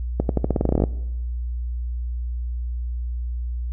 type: accelerating click train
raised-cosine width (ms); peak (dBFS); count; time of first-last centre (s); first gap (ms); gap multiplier
2; -6; 15; 0.2-0.839; 92; 0.88
effects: noise-tail reverb RT60 1.0 s tail -20 dB re dry + added 60 Hz sine -24 dBFS peak until 3.72 s